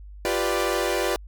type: chord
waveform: sawtooth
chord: G dominant seventh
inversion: third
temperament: equal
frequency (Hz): 349.2 / 392 / 493.9 / 587.3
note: F4 / G4 / B4 / D5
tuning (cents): 0 / 0 / 0 / 0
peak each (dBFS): -24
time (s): 0.25-1.16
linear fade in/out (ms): 0
effects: added 50 Hz sine -39 dBFS peak until 1.27 s